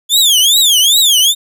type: tone with vibrato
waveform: sawtooth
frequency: 3388 Hz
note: G#7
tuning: 34 cents sharp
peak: -4 dBFS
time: 0.09-1.35 s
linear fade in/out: 50 ms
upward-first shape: triangle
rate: 2.5 Hz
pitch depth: 280 cents each way
effects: none